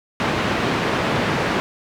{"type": "band-pass noise", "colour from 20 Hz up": "pink", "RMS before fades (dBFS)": -21, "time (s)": [0.2, 1.6], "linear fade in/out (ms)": 0, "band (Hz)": [140, 2600], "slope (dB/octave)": 12, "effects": []}